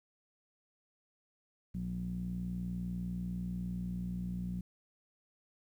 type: tone with low-pass filter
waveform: sawtooth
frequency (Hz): 60.2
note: B1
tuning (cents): -44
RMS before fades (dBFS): -38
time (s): 1.74-4.61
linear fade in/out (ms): 5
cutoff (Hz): 190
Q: 8.6
effects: 11-bit